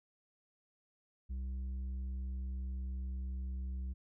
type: tone with tanh clipping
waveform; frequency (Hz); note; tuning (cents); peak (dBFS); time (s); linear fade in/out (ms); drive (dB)
sine; 64.3; C2; -30; -38; 1.29-3.94; 20; 6
effects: none